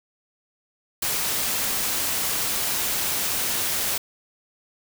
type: noise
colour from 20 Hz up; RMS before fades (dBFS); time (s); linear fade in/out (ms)
white; -25; 1.02-3.98; 5
effects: none